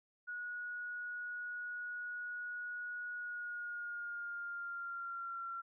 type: tone with pitch glide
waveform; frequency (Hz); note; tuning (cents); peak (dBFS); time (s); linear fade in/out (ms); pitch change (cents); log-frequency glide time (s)
sine; 1456 to 1366.4; F#6 to F6; -28 to -38; -40; 0.27-5.62; 20; -110; 3.14-5.43
effects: none